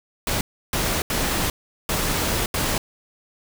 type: noise bursts at uneven times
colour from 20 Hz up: pink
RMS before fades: -23 dBFS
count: 5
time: 0.27-0.41 / 0.73-1.02 / 1.1-1.5 / 1.89-2.46 / 2.54-2.78 s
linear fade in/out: 2 ms
effects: none